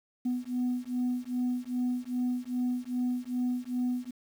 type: beating tone pair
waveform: sine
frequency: 246.9 / 249.4 Hz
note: B3 / B3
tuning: 0 / +17 cents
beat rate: 2.5 Hz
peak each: -30 dBFS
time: 0.25-4.11 s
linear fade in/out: 10 ms
effects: tanh soft clip ceiling -24 dBFS + 9-bit